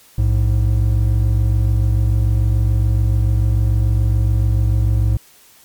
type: tone pair together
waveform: triangle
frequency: 60 / 106.91 Hz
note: B1 / A2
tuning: -49 / -49 cents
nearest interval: minor seventh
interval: 1000 cents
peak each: -13 dBFS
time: 0.18-5.17 s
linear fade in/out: 5 ms
effects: white hiss -48 dBFS RMS until 5.64 s + MP3 96 kbps